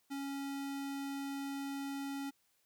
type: tone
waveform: square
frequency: 277.2 Hz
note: C#4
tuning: in tune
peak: -39 dBFS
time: 0.1-2.31 s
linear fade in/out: 20 ms
effects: white hiss -75 dBFS RMS until 2.65 s